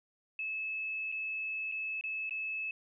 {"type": "tone with dropouts", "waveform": "sine", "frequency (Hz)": 2600, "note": "E7", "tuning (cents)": -24, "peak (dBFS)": -34, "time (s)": [0.39, 2.71], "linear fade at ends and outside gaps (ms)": 2, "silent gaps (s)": [[1.118, 1.123], [1.716, 1.721], [2.011, 2.038], [2.295, 2.308]], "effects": []}